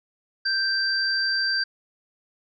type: tone pair together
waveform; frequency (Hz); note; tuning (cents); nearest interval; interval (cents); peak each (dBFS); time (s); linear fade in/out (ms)
sine; 1568 / 4699; G6 / D8; 0 / 0; octave + perfect fifth; 1900; -24; 0.45-1.64; 10
effects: none